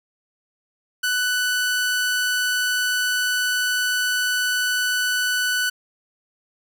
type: tone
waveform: sawtooth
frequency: 1491 Hz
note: F#6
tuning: 13 cents sharp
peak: -16 dBFS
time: 1.03-5.7 s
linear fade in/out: 10 ms
effects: none